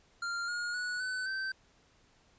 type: tone with pitch steps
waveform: square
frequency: 1393 / 1430.5 / 1469 / 1508.6 / 1549.2 Hz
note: F6 / F6 / F#6 / F#6 / G6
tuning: -5 / +41 / -13 / +33 / -21 cents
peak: -34 dBFS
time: 0.22-1.52 s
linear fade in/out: 5 ms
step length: 260 ms
effects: pink hiss -66 dBFS RMS until 2.38 s + resampled to 16000 Hz